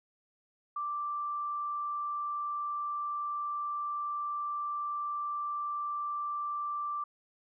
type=tone; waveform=sine; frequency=1174.7 Hz; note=D6; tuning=in tune; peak=-32 dBFS; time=0.76-7.04 s; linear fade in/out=5 ms; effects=none